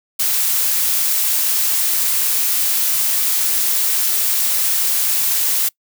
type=noise; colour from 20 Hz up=blue; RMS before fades=-17 dBFS; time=0.19-5.69 s; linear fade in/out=10 ms; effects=noise-tail reverb RT60 0.1 s tail -24 dB re dry